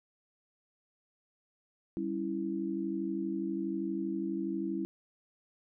sine chord, C# diminished, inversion second, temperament equal, 196 / 277.2 / 329.6 Hz, G3 / C#4 / E4, 0 / 0 / 0 cents, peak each -37 / -38 / -34 dBFS, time 1.97-4.85 s, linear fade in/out 0 ms, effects none

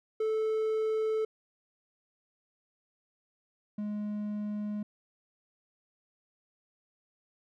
triangle tone pair in turn, 437.5 / 208.9 Hz, A4 / G#3, -10 / +10 cents, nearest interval octave + minor second, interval 1280 cents, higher first, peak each -25 / -30 dBFS, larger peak first, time 0.2-1.25 / 3.78-4.83 s, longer neither, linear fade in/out 5 ms, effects none

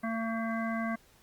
harmonic tone, 226.1 Hz, A3, 47 cents sharp, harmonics 1 / 3 / 5 / 7 / 9, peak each -32 / -37 / -39 / -40 / -42 dBFS, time 0.03-0.96 s, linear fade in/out 10 ms, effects pink hiss -62 dBFS RMS until 1.22 s + Opus 32 kbps

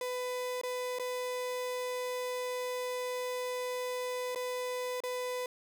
35% pulse tone with dropouts, 499.8 Hz, B4, 21 cents sharp, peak -32 dBFS, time 0.01-5.46 s, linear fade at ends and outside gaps 2 ms, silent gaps 0.614-0.634 / 0.987-0.996 / 4.349-4.358 / 5.004-5.036 s, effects none

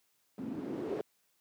blue noise with low-pass filter sweep, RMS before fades -38 dBFS, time 0.38-1.01 s, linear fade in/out 0 ms, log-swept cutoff 230 to 420 Hz, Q 3.8, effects white hiss -74 dBFS RMS until 1.4 s + high-pass 100 Hz 12 dB/octave

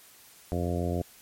harmonic tone, 87.31 Hz, F2, in tune, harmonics 1 / 2 / 3 / 4 / 5 / 6 / 7 / 8, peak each -30 / -33 / -35 / -36 / -37 / -38 / -38 / -39 dBFS, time 0.52-1.02 s, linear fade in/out 0 ms, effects white hiss -54 dBFS RMS until 1.21 s + MP3 64 kbps

